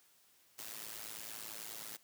white noise with amplitude modulation, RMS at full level -43 dBFS, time 0.58-1.97 s, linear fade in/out 10 ms, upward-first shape sine, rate 109 Hz, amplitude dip 85%, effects white hiss -68 dBFS RMS until 2.03 s + high-pass 100 Hz 12 dB/octave

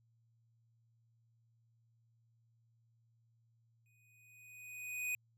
square tone with exponential growth, 2489 Hz, D#7, in tune, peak -35 dBFS, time 3.86-5.15 s, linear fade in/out 1 ms, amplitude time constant 280 ms, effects added 115 Hz sine -70 dBFS peak until 5.37 s

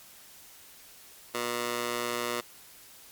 15% pulse tone with high-pass filter, 120 Hz, B2, 49 cents flat, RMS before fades -32 dBFS, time 1.34-2.41 s, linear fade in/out 10 ms, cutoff 530 Hz, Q 0.63, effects white hiss -52 dBFS RMS until 3.11 s + MP3 96 kbps

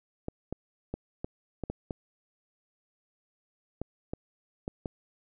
clicks, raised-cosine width 2 ms, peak -20 dBFS, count 11, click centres 0.284 / 0.526 / 0.94 / 1.245 / 1.637 / 1.7 / 1.908 / 3.816 / 4.135 / 4.679 / 4.858 s, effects none

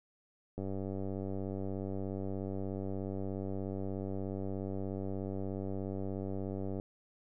click train, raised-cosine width 2 ms, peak -26 dBFS, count 603, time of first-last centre 0.58-6.799 s, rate 96.8 Hz, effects none

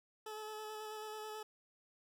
20% pulse tone with vibrato, 430.1 Hz, A4, 39 cents flat, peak -39 dBFS, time 0.26-1.43 s, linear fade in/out 5 ms, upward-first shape square, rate 9.2 Hz, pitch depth 12 cents each way, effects none

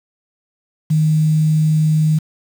sine tone with quantisation, 155.56 Hz, D#3, in tune, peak -11 dBFS, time 0.9-2.19 s, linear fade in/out 10 ms, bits 6, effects none

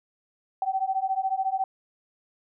sine beating tone pair, 760 / 774 Hz, F#5 / G5, +46 / -22 cents, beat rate 14 Hz, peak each -27 dBFS, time 0.62-1.64 s, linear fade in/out 2 ms, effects none

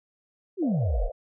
sine exponential sweep, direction down, 415.3 to 30.13 Hz, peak -22 dBFS, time 0.57-1.1 s, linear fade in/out 50 ms
white band-pass noise, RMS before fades -37 dBFS, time 0.62-1.12 s, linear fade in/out 10 ms, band 470 to 700 Hz, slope 96 dB/octave
effects none

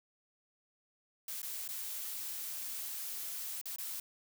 blue noise with dropouts, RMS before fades -41 dBFS, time 1.28-4 s, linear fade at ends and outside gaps 2 ms, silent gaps 1.418-1.429 / 1.678-1.688 / 3.614-3.656 / 3.761-3.784 s, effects none

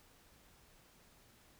silence, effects pink hiss -65 dBFS RMS until 1.59 s

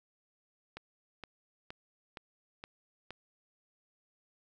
click train, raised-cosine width 0.3 ms, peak -27 dBFS, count 6, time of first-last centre 0.77-3.106 s, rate 2.14 Hz, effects none

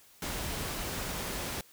pink noise, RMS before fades -36 dBFS, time 0.22-1.61 s, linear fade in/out 2 ms, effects white hiss -59 dBFS RMS until 1.72 s

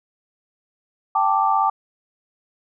sine chord, G suspended second, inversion none, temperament equal, 784 / 880 / 1174.7 Hz, G5 / A5 / D6, 0 / 0 / 0 cents, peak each -20 dBFS, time 1.15-1.7 s, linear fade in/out 5 ms, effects none

